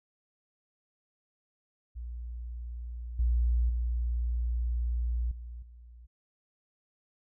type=tone with level steps; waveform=sine; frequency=59.3 Hz; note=A#1; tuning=30 cents sharp; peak=-36 / -23 / -27 / -39 / -48 dBFS; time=1.95-6.07 s; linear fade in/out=20 ms; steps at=3.19 / 3.69 / 5.31 / 5.62 s; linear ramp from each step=5 ms; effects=none